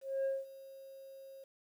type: tone with ADSR envelope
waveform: sine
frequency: 540 Hz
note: C#5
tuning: 45 cents flat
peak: -28 dBFS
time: 0.01-1.44 s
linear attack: 240 ms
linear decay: 200 ms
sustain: -21 dB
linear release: 4 ms
effects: tanh soft clip ceiling -30 dBFS + 11-bit